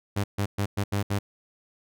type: tone bursts at uneven times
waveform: sawtooth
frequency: 100.6 Hz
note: G2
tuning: 45 cents sharp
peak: -20 dBFS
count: 6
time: 0.16-0.24 / 0.38-0.46 / 0.58-0.66 / 0.77-0.84 / 0.92-1.03 / 1.1-1.19 s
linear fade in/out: 10 ms
effects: none